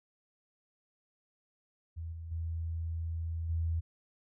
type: tone with level steps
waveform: sine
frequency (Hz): 82.41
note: E2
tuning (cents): 0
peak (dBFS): -37 / -40 / -33 / -29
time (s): 1.96-3.81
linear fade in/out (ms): 20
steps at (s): 2.12 / 2.31 / 3.49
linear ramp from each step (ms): 10
effects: none